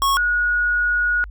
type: tone pair in turn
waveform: square / sine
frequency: 1100 / 1451.9 Hz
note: C#6 / F#6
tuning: -14 / -33 cents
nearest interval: perfect fourth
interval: 481 cents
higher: second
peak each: -16 dBFS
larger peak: neither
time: 0.02-0.17 / 0.17-1.24 s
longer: second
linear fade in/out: 0 ms
effects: added 50 Hz sine -32 dBFS peak until 1.3 s